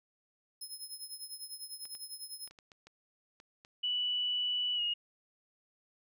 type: tone with tremolo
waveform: 20% pulse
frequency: 5150 Hz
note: E8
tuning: 41 cents flat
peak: -34 dBFS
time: 0.61-2.49 s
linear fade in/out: 5 ms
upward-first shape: triangle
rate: 10 Hz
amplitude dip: 85%
type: clicks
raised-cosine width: 0.2 ms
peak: -37 dBFS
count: 9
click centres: 1.854 / 1.951 / 2.476 / 2.51 / 2.588 / 2.718 / 2.87 / 3.401 / 3.649 s
type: tone with pitch glide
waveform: sine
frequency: 2960 to 2869 Hz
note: F#7 to F7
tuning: 0 to +46 cents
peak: -30 dBFS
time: 3.83-4.94 s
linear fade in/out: 10 ms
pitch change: -54 cents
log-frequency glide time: 4.75-4.81 s
effects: none